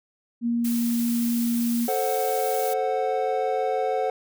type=tone; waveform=sine; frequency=235.5 Hz; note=A#3; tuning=18 cents sharp; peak=-21 dBFS; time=0.41-1.89 s; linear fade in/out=50 ms
type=noise; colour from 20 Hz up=blue; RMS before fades=-34 dBFS; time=0.64-2.74 s; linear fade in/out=10 ms
type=chord; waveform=triangle; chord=F# diminished; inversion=first; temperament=equal with one note detuned; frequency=440 / 526.3 / 740 Hz; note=A4 / C5 / F#5; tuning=0 / +10 / 0 cents; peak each=-25 / -25 / -24 dBFS; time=1.88-4.1 s; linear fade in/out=2 ms
effects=none